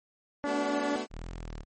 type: chord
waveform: 20% pulse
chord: B minor seventh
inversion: third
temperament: equal with one note detuned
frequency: 220 / 246.9 / 293.7 / 374.9 Hz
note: A3 / B3 / D4 / F#4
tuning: 0 / 0 / 0 / +23 cents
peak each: -33 dBFS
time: 0.44-1.07 s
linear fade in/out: 50 ms
type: harmonic tone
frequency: 287.7 Hz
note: D4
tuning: 36 cents flat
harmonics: 1 / 2 / 3 / 4 / 5 / 6 / 7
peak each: -32 / -33 / -37 / -41 / -42 / -45 / -48 dBFS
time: 0.44-0.96 s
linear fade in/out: 0 ms
type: linear two-way sweep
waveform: sawtooth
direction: up then down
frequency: 36.71 to 43.66 to 36.8 Hz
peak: -34 dBFS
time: 1.1-1.65 s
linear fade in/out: 50 ms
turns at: 1.3 s
effects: MP3 32 kbps